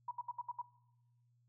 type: tone bursts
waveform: sine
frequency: 966 Hz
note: B5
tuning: 39 cents flat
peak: -37 dBFS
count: 6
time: 0.08-0.617 s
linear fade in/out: 5 ms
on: 32 ms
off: 69 ms
effects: noise-tail reverb RT60 0.9 s tail -19 dB re dry + added 120 Hz sine -70 dBFS peak until 1.48 s